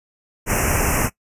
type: band-stop noise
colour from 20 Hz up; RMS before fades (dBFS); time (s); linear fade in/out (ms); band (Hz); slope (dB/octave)
pink; -19; 0.46-1.1; 50; 2800 to 5500; 96
effects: noise-tail reverb RT60 0.1 s tail -19 dB re dry + resampled to 32000 Hz